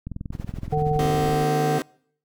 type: click train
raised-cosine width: 5 ms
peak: -19 dBFS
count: 27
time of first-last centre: 0.07-1.291 s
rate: 21.3 Hz
type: noise with tremolo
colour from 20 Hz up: brown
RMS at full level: -35 dBFS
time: 0.32-1.45 s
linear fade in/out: 10 ms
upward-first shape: sine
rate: 13 Hz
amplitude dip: 85%
type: harmonic tone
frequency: 150 Hz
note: D3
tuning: 37 cents sharp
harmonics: 1 / 3 / 5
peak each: -24 / -24 / -24 dBFS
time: 0.72-1.79 s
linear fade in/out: 10 ms
type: chord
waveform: sawtooth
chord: C minor seventh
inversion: third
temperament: just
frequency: 235.5 / 261.6 / 314 / 392.4 Hz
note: Bb3 / C4 / Eb4 / G4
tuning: +18 / 0 / +16 / +2 cents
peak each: -30 / -25 / -27 / -28 dBFS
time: 0.99-1.82 s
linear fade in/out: 0 ms
effects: noise-tail reverb RT60 0.6 s tail -25 dB re dry